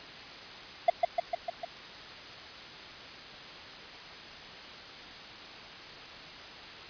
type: tone with echo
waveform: triangle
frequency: 690 Hz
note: F5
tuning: 21 cents flat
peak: -15 dBFS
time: 0.88-0.9 s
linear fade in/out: 5 ms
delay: 150 ms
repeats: 5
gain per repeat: -3 dB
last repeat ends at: 1.65 s
effects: white hiss -45 dBFS RMS until 6.89 s + resampled to 11025 Hz